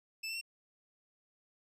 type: tone with pitch steps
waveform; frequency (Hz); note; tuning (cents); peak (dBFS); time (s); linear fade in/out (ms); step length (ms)
25% pulse; 2637 / 2678 / 2721; E7 / E7 / F7; 0 / +27 / -46; -34; 0.23-0.413; 10; 61
effects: resampled to 32000 Hz